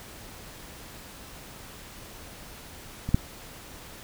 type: clicks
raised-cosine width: 5 ms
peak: -18 / -6 dBFS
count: 2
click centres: 3.09 / 3.145 s
effects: pink hiss -45 dBFS RMS until 4.03 s